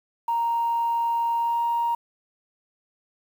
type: tone with pitch glide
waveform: sine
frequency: 932 to 937.4 Hz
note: A#5 to A#5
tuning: -1 to +9 cents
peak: -20 dBFS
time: 0.28-1.95 s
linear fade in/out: 5 ms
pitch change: +10 cents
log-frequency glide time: 1.37-1.63 s
effects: tanh soft clip ceiling -17 dBFS + 8-bit